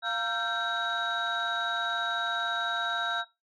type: tone cluster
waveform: sine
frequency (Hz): 697 / 933 / 1355 / 1567 / 3817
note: F5 / A#5 / E6 / G6 / A#7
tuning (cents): -4 / +1 / +47 / -1 / +40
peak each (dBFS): -34 / -38 / -32 / -31 / -33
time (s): 0.02-3.25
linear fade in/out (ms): 50
effects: noise-tail reverb RT60 0.2 s tail -18 dB re dry + tanh soft clip ceiling -21 dBFS